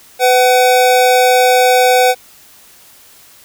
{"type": "tone pair together", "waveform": "square", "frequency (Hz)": [502, 753.6], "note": ["B4", "F#5"], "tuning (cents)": [28, 32], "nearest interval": "perfect fifth", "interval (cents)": 704, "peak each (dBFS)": -11, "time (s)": [0.19, 2.15], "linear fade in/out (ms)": 50, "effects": ["white hiss -43 dBFS RMS until 3.44 s"]}